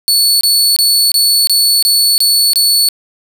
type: tone bursts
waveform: sawtooth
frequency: 4435 Hz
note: C#8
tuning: in tune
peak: -5 dBFS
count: 8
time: 0.08-2.888 s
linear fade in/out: 0 ms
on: 330 ms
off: 24 ms
effects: none